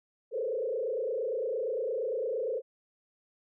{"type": "tone with frequency modulation", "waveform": "sine", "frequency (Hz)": 482.5, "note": "B4", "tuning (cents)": -40, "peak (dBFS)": -29, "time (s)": [0.31, 2.62], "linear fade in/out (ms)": 50, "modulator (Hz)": 28.7, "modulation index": 2, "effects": []}